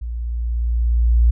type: tone with level ramp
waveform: sine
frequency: 58.4 Hz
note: A#1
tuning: 4 cents sharp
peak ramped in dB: -24 to -9 dBFS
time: 0.01-1.31 s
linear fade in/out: 10 ms
effects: none